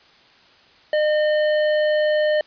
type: tone with hard clipping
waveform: sine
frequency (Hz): 608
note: D#5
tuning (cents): -40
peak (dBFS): -18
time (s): 0.93-2.41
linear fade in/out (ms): 2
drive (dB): 11
effects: white hiss -52 dBFS RMS until 2.46 s + resampled to 11025 Hz